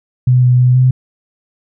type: tone with pitch steps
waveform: sine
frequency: 125.9 / 124.7 / 125.4 / 128.1 Hz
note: B2 / B2 / B2 / C3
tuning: +34 / +17 / +27 / -36 cents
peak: -6 dBFS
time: 0.27-0.91 s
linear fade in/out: 5 ms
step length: 160 ms
effects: none